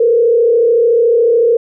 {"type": "tone with frequency modulation", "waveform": "sine", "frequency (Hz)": 466.2, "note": "A#4", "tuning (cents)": 0, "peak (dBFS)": -7, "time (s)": [0, 1.57], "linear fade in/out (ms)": 5, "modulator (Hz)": 33.8, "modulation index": 0.75, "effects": []}